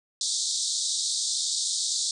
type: band-pass noise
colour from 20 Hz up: pink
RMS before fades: -28 dBFS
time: 0.21-2.11 s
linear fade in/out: 2 ms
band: 3600 to 8900 Hz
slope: 96 dB/octave
effects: none